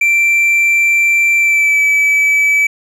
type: tone with pitch glide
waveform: triangle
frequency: 2349 to 2299 Hz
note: D7 to D7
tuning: 0 to -37 cents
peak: -7 dBFS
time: 0.01-2.67 s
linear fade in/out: 5 ms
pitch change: -37 cents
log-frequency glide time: 1.37-1.82 s
effects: none